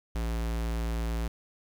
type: tone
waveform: square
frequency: 56.8 Hz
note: A#1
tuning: 44 cents flat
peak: -29 dBFS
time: 0.15-1.28 s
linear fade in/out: 5 ms
effects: 10-bit